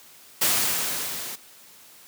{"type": "noise with level ramp", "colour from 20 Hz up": "white", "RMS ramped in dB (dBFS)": [-20, -35], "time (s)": [0.41, 1.36], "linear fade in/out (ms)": 10, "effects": ["white hiss -50 dBFS RMS until 2.07 s", "high-pass 100 Hz 12 dB/octave"]}